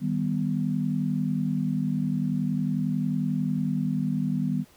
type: chord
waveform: sine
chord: Eb augmented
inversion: none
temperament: equal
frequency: 155.56 / 196 / 246.9 Hz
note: Eb3 / G3 / B3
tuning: 0 / 0 / 0 cents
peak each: -28 dBFS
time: 0-4.65 s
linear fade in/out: 50 ms
effects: pink hiss -57 dBFS RMS until 4.76 s